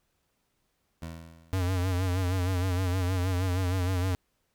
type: tone with exponential decay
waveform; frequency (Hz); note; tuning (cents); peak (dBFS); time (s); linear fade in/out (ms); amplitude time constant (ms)
20% pulse; 82.41; E2; 0; -30; 1.02-1.85; 5; 180
type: tone with vibrato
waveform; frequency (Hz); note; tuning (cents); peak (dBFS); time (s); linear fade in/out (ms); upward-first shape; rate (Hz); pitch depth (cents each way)
square; 91.6; F#2; -17; -26; 1.53-4.15; 0; sine; 6.4; 66
effects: pink hiss -75 dBFS RMS until 4.54 s